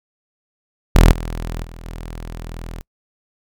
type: tone with level steps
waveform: sawtooth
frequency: 41.13 Hz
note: E1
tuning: 3 cents flat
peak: -3 / -20 / -30 / -25 dBFS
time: 0.95-2.81 s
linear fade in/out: 0 ms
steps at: 1.12 / 1.64 / 1.85 s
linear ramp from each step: 2 ms
effects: noise-tail reverb RT60 0.1 s tail -26 dB re dry